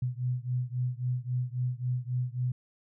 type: beating tone pair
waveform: sine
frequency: 123.5 / 127.2 Hz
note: B2 / C3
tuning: 0 / -48 cents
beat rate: 3.7 Hz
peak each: -31 / -32 dBFS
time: 0.02-2.52 s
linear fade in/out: 5 ms
effects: none